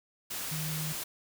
sine tone in noise, 155.56 Hz, D#3, in tune, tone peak -34 dBFS, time 0.51-0.93 s, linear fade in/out 10 ms, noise white, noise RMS -37 dBFS, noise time 0.3-1.04 s, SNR 0 dB, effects none

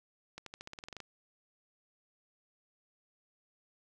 accelerating click train, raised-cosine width 0.2 ms, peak -27 dBFS, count 12, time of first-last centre 0.38-1.003 s, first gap 83 ms, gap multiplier 0.92, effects none

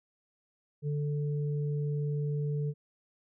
sine tone pair together, 146.83 / 440 Hz, D3 / A4, 0 / 0 cents, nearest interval octave + perfect fifth, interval 1900 cents, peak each -29 / -39 dBFS, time 0.82-2.74 s, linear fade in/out 50 ms, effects none

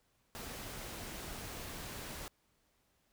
pink noise, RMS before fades -45 dBFS, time 0.35-2.28 s, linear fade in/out 0 ms, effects pink hiss -75 dBFS RMS until 3.12 s

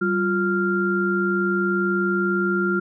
sine tone cluster, 192.6 / 351.9 / 1391 Hz, G3 / F4 / F6, -30 / +13 / -7 cents, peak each -23 dBFS, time 0.01-2.8 s, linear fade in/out 10 ms, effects none

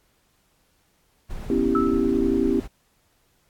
brown noise, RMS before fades -33 dBFS, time 1.29-2.68 s, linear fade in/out 20 ms
sine chord, C# half-diminished seventh, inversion third, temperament equal, 246.9 / 277.2 / 329.6 / 392 Hz, B3 / C#4 / E4 / G4, 0 / 0 / 0 / 0 cents, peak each -24 dBFS, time 1.5-2.6 s, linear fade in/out 2 ms
sine tone with exponential decay, 1310 Hz, E6, 11 cents flat, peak -20 dBFS, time 1.75-2.19 s, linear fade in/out 2 ms, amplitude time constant 94 ms
effects pink hiss -65 dBFS RMS until 3.49 s + AAC 64 kbps

